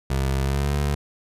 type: tone with pitch glide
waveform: 25% pulse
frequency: 67.1 to 71.92 Hz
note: C2 to D2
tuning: +44 to -36 cents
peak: -17 dBFS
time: 0.1-0.95 s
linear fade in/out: 5 ms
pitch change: +120 cents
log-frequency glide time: 0.4-0.75 s
effects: resampled to 32000 Hz